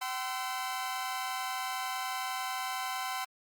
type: tone cluster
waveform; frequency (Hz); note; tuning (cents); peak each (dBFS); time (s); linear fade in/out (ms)
sawtooth; 764 / 1029 / 1329; G5 / C6 / E6; -45 / -29 / +14; -33 / -33 / -39; 0.01-3.25; 10
effects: Opus 48 kbps